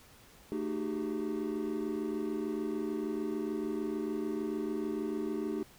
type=tone cluster; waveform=triangle; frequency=222.6 / 305.7 / 377 / 403.7 Hz; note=A3 / D#4 / F#4 / G#4; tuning=+20 / -30 / +32 / -49 cents; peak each=-36 / -34 / -35 / -38 dBFS; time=0.52-5.63 s; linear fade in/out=0 ms; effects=tanh soft clip ceiling -23 dBFS + pink hiss -58 dBFS RMS until 5.78 s